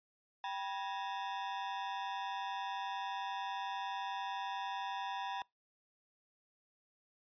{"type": "ring-modulated tone", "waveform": "40% pulse", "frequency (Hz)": 880, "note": "A5", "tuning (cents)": 0, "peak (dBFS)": -34, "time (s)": [0.44, 5.42], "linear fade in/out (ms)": 0, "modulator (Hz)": 95.6, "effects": ["noise-tail reverb RT60 0.2 s tail -25 dB re dry", "resampled to 11025 Hz"]}